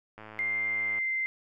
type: click train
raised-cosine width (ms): 0.5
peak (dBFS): -30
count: 88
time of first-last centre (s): 0.18-0.986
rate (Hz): 108
type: tone with pitch glide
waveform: sine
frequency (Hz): 2099 to 2081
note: C7 to C7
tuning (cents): +5 to -10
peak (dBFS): -27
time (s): 0.39-1.26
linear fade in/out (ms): 0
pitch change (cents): -15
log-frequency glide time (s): 0.61-1.13
effects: none